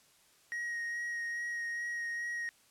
triangle tone with vibrato, 1884 Hz, A#6, 18 cents sharp, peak -33 dBFS, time 0.52-2.49 s, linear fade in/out 0 ms, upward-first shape sine, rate 2.4 Hz, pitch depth 14 cents each way, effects white hiss -65 dBFS RMS until 2.7 s + low-pass 11000 Hz 12 dB/octave

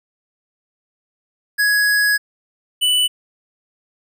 square tone pair in turn, 1671 / 2977 Hz, G#6 / F#7, +10 / +10 cents, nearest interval minor seventh, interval 1000 cents, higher second, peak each -14 dBFS, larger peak neither, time 1.58-2.18 / 2.81-3.08 s, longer first, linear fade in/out 20 ms, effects none

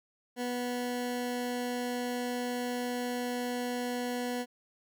20% pulse tone, 245.5 Hz, B3, 10 cents flat, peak -27 dBFS, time 0.36-4.46 s, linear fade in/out 50 ms, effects none

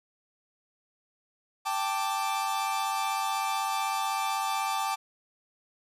45% pulse chord, G suspended second, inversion none, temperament equal, 784 / 880 / 1174.7 Hz, G5 / A5 / D6, 0 / 0 / 0 cents, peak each -32 dBFS, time 1.65-4.96 s, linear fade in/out 20 ms, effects resampled to 32000 Hz

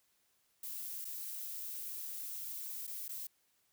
violet noise with dropouts, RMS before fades -43 dBFS, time 0.63-3.27 s, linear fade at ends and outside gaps 5 ms, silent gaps 1.046-1.051 / 2.869-2.875 / 3.082-3.091 s, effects white hiss -75 dBFS RMS until 3.72 s

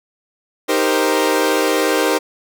sawtooth chord, C minor seventh, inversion first, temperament equal, 311.1 / 392 / 466.2 / 523.3 Hz, Eb4 / G4 / Bb4 / C5, 0 / 0 / 0 / 0 cents, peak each -16 dBFS, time 0.68-2.19 s, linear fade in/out 20 ms, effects none

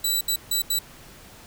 15% pulse tone bursts at uneven times, 3951 Hz, B7, in tune, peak -14 dBFS, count 4, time 0.04-0.21 / 0.28-0.36 / 0.51-0.62 / 0.7-0.79 s, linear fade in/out 5 ms, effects pink hiss -47 dBFS RMS until 1.46 s

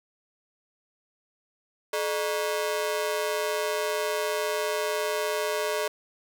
sawtooth ring-modulated tone, 517 Hz, C5, 21 cents flat, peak -19 dBFS, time 1.93-5.88 s, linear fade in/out 5 ms, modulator 87.4 Hz, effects none

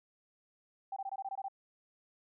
sine tone bursts, 781 Hz, G5, 7 cents flat, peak -36 dBFS, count 9, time 0.92-1.484 s, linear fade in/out 5 ms, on 44 ms, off 21 ms, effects none

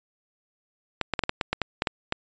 clicks, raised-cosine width 0.3 ms, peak -8 dBFS, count 11, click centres 1.013 / 1.137 / 1.192 / 1.237 / 1.294 / 1.412 / 1.53 / 1.617 / 1.821 / 1.872 / 2.124 s, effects resampled to 16000 Hz

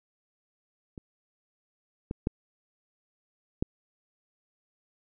clicks, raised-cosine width 3 ms, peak -28 / -19 / -13 / -13 dBFS, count 4, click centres 0.978 / 2.111 / 2.271 / 3.625 s, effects none

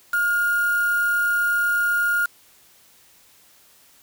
sine tone with quantisation, 1422 Hz, F6, 31 cents sharp, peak -18 dBFS, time 0.13-2.26 s, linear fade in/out 5 ms, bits 5, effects white hiss -54 dBFS RMS until 4.02 s

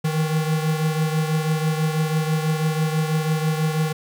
square beating tone pair, 155.56 / 161.66 Hz, D#3 / E3, 0 / -33 cents, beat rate 6.1 Hz, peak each -21 / -27 dBFS, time 0.04-3.93 s, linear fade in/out 10 ms, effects 9-bit

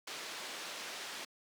white low-pass noise, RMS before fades -44 dBFS, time 0.07-1.25 s, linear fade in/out 5 ms, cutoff 4700 Hz, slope 12 dB/octave, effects high-pass 300 Hz 12 dB/octave

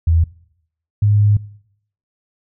sine tone pair in turn, 82.41 / 103.83 Hz, E2 / G#2, 0 / 0 cents, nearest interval major third, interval 400 cents, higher second, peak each -10 dBFS, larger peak neither, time 0.07-0.24 / 1.02-1.37 s, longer second, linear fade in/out 5 ms, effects noise-tail reverb RT60 0.7 s tail -21 dB re dry

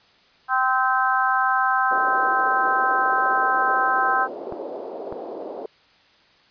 harmonic tone, 259.1 Hz, C4, 17 cents flat, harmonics 3 / 4 / 5 / 6, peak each -23 / -23 / -23 / -23 dBFS, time 0.48-4.28 s, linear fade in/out 50 ms
pink band-pass noise, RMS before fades -33 dBFS, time 1.91-5.66 s, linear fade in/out 2 ms, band 370 to 670 Hz, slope 24 dB/octave
clicks, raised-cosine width 1 ms, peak -18 dBFS, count 2, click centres 4.524 / 5.125 s
effects white hiss -56 dBFS RMS until 6.5 s + resampled to 11025 Hz

